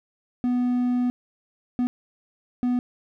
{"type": "tone bursts at uneven times", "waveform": "triangle", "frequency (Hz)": 246.9, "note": "B3", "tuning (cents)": 0, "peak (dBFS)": -18, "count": 3, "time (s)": [[0.44, 1.1], [1.79, 1.87], [2.63, 2.79]], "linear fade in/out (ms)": 0, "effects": []}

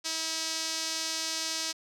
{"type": "tone with band-pass filter", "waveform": "sawtooth", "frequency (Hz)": 322.1, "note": "E4", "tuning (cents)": -40, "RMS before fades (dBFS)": -33, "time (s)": [0.04, 1.73], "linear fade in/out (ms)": 20, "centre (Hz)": 5400, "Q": 2.1, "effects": []}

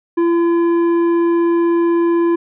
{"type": "tone with tanh clipping", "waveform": "sine", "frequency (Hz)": 339.5, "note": "F4", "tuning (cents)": -49, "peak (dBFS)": -13, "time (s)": [0.17, 2.36], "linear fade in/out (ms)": 10, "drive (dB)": 9, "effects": []}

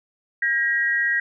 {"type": "tone pair together", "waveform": "sine", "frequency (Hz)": [1616.3, 1900], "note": ["G#6", "A#6"], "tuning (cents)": [-47, 33], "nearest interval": "minor third", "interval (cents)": 280, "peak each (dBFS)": [-23, -20], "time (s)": [0.42, 1.2], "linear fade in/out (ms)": 5, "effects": []}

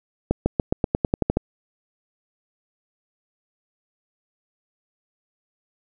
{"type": "accelerating click train", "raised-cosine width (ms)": 2, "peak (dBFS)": -5, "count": 11, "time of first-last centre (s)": [0.31, 1.371], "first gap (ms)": 150, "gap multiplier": 0.92, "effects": []}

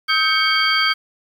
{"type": "tone cluster", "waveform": "sine", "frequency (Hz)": [1275, 1566, 2224, 3202, 4623], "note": ["D#6", "G6", "C#7", "G7", "D8"], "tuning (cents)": [42, -2, 5, 36, -28], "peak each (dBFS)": -21, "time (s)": [0.08, 0.94], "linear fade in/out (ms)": 20, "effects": ["7-bit"]}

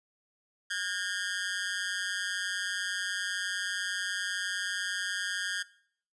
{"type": "tone with amplitude modulation", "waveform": "sawtooth", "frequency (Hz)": 1625, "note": "G#6", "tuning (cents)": -38, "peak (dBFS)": -23, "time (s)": [0.7, 5.63], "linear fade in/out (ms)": 10, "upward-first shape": "sine", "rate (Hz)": 189, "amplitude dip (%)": 100, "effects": ["noise-tail reverb RT60 0.6 s tail -20 dB re dry", "resampled to 22050 Hz"]}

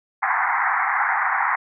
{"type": "band-pass noise", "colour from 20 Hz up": "pink", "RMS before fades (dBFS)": -21, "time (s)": [0.22, 1.56], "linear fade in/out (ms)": 10, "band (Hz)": [750, 2100], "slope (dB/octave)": 96, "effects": []}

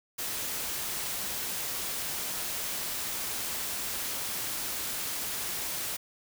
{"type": "noise", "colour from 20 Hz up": "white", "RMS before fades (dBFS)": -34, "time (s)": [0.18, 5.97], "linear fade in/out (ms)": 10, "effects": []}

